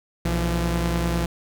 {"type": "tone pair together", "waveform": "sawtooth", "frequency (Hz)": [60, 170.13], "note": ["B1", "F3"], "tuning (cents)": [-49, -45], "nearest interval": "octave + tritone", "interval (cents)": 1804, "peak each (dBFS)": -20, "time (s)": [0.25, 1.26], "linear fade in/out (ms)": 5, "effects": []}